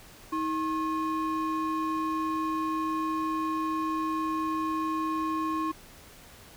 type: ring-modulated tone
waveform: triangle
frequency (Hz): 698.5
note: F5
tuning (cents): 0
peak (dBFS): -22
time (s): 0.32-5.72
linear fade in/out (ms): 10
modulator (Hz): 381
effects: pink hiss -51 dBFS RMS until 6.56 s